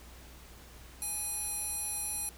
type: tone with band-pass filter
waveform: square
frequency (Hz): 830.6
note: G#5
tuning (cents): 0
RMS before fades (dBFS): -36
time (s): 1.02-2.29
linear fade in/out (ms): 0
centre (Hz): 11000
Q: 4.8
effects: added 60 Hz sine -52 dBFS peak until 2.37 s + pink hiss -54 dBFS RMS until 2.37 s